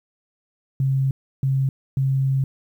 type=tone bursts at uneven times; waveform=sine; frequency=134.5 Hz; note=C3; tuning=48 cents sharp; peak=-17 dBFS; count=3; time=0.8-1.11 / 1.43-1.69 / 1.97-2.44 s; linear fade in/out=2 ms; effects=9-bit